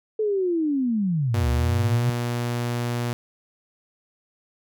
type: linear two-way sweep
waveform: sine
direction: down then up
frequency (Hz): 440 to 66.1 to 128.1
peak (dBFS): -20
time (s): 0.19-2.1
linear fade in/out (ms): 5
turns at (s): 1.49
type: tone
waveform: sawtooth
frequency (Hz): 120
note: B2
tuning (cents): -49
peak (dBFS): -20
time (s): 1.34-3.13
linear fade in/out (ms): 0
effects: none